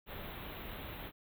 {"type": "band-stop noise", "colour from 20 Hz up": "pink", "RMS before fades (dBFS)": -45, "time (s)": [0.06, 1.12], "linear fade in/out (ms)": 50, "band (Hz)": [3900, 12000], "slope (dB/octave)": 96, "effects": []}